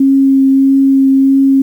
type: tone with vibrato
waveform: sine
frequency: 270.4 Hz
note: C#4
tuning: 43 cents flat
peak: -5 dBFS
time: 0-1.62 s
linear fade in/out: 5 ms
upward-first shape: triangle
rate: 1.6 Hz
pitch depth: 12 cents each way
effects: 7-bit